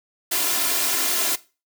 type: noise with comb filter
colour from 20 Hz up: white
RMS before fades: -22 dBFS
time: 0.31-1.36 s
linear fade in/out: 10 ms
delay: 2.9 ms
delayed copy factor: +0.75
effects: noise-tail reverb RT60 0.3 s tail -18 dB re dry + high-pass 200 Hz 12 dB/octave